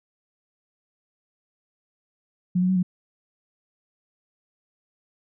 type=tone with pitch steps; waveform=sine; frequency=180.3 / 183 / 187.6 / 180.7 Hz; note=F#3 / F#3 / F#3 / F#3; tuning=-45 / -19 / +24 / -41 cents; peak=-18 dBFS; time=2.55-2.83 s; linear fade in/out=10 ms; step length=70 ms; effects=none